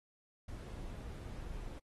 brown noise, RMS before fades -45 dBFS, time 0.48-1.79 s, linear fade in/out 5 ms, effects AAC 32 kbps

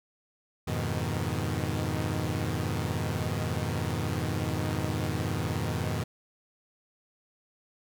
sawtooth chord, F half-diminished seventh, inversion none, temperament equal, 87.31 / 103.83 / 123.47 / 155.56 Hz, F2 / Ab2 / Cb3 / Eb3, 0 / 0 / 0 / 0 cents, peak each -30 dBFS, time 0.67-6.04 s, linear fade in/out 10 ms, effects none

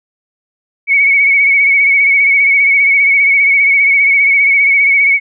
sine tone with vibrato, 2232 Hz, C#7, 11 cents sharp, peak -6 dBFS, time 0.87-5.2 s, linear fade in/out 50 ms, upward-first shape sine, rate 15 Hz, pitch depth 43 cents each way, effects none

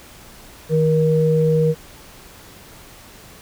sine tone pair together, 157.49 / 473.7 Hz, D#3 / A#4, +21 / +28 cents, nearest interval octave + perfect fifth, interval 1907 cents, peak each -16 dBFS, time 0.69-1.75 s, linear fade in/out 50 ms, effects pink hiss -43 dBFS RMS until 3.41 s

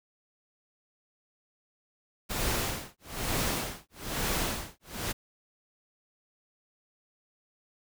pink noise with tremolo, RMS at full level -29 dBFS, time 2.29-5.13 s, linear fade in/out 20 ms, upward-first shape sine, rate 1.1 Hz, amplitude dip 100%, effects none

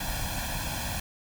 pink noise with comb filter, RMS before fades -32 dBFS, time 0-1 s, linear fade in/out 5 ms, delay 1.2 ms, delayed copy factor +0.9, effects none

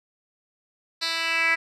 10% pulse tone with band-pass filter sweep, 329.6 Hz, E4, in tune, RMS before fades -24 dBFS, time 1.01-1.56 s, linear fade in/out 20 ms, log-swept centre 4000 to 2100 Hz, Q 4.7, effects none

